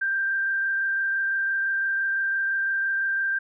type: tone with frequency modulation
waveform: sine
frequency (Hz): 1580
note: G6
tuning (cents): +13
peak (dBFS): -22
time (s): 0.01-3.39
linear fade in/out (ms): 10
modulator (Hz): 25.9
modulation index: 0.78
effects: none